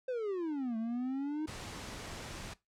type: exponential two-way sweep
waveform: triangle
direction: down then up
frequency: 525 to 220 to 315.1 Hz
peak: -31 dBFS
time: 0.08-1.46 s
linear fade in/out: 5 ms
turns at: 0.77 s
type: noise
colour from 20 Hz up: pink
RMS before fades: -44 dBFS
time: 1.47-2.54 s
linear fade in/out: 10 ms
effects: noise-tail reverb RT60 0.2 s tail -19 dB re dry + low-pass 8000 Hz 12 dB/octave